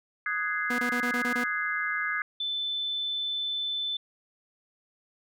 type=chord; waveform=sine; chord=Ab dominant seventh; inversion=second; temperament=just; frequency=1245.9 / 1495.1 / 1661.2 / 2077 Hz; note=Eb6 / Gb6 / Ab6 / C7; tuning=+2 / +18 / 0 / -13 cents; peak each=-34 / -35 / -30 / -33 dBFS; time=0.26-2.22 s; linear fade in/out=2 ms
type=tone bursts; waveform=sawtooth; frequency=244.3 Hz; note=B3; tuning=19 cents flat; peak=-25 dBFS; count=7; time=0.7-1.44 s; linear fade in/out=5 ms; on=86 ms; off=23 ms
type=tone; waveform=sine; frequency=3520 Hz; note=A7; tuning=in tune; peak=-28 dBFS; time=2.4-3.97 s; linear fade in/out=5 ms
effects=none